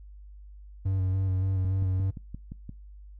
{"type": "tone with vibrato", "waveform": "triangle", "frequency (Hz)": 94.6, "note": "F#2", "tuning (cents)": 39, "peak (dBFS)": -22, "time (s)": [0.85, 2.11], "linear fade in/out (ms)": 10, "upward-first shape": "square", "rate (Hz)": 3.5, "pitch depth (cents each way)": 22}
{"type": "click train", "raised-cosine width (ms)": 5, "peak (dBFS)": -26, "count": 7, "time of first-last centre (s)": [1.65, 2.693], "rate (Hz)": 5.75}
{"effects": ["noise-tail reverb RT60 0.3 s tail -25 dB re dry", "added 50 Hz sine -44 dBFS peak until 3.19 s"]}